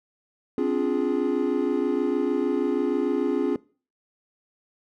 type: chord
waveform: triangle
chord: D half-diminished seventh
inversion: third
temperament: equal with one note detuned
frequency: 261.6 / 288.1 / 349.2 / 415.3 Hz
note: C4 / D4 / F4 / Ab4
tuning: 0 / -33 / 0 / 0 cents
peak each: -25 dBFS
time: 0.58-3.56 s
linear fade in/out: 2 ms
effects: noise-tail reverb RT60 0.4 s tail -22 dB re dry